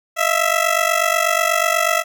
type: ring-modulated tone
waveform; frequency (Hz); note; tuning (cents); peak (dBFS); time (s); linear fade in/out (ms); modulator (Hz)
15% pulse; 659.3; E5; 0; -6; 0.16-2.04; 50; 24.1
effects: none